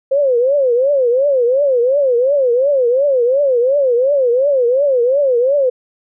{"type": "tone with vibrato", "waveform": "sine", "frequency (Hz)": 523.3, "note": "C5", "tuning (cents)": 0, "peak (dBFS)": -10, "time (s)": [0.11, 5.7], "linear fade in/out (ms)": 10, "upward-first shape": "triangle", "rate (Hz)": 2.8, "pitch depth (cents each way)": 210, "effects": []}